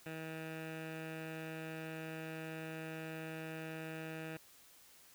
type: tone with low-pass filter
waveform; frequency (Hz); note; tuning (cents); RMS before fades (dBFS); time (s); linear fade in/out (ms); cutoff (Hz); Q
15% pulse; 159.9; D#3; +48; -45; 0.06-4.37; 2; 2400; 2.6
effects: white hiss -62 dBFS RMS until 5.14 s